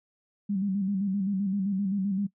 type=tone with vibrato; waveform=sine; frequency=196 Hz; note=G3; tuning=in tune; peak=-25 dBFS; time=0.49-2.27 s; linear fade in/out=10 ms; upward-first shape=square; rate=7.7 Hz; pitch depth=63 cents each way; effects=noise-tail reverb RT60 0.1 s tail -20 dB re dry